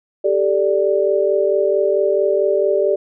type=chord; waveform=sine; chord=G suspended second; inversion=none; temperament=equal with one note detuned; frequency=392 / 436.5 / 587.3 Hz; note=G4 / A4 / D5; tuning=0 / -14 / 0 cents; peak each=-17 / -20 / -17 dBFS; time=0.24-2.96 s; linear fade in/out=10 ms; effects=none